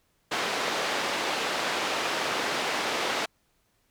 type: band-pass noise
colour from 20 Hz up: pink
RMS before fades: -29 dBFS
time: 0.31-3.26 s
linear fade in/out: 10 ms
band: 430 to 4500 Hz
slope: 12 dB/octave
effects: pink hiss -70 dBFS RMS until 3.9 s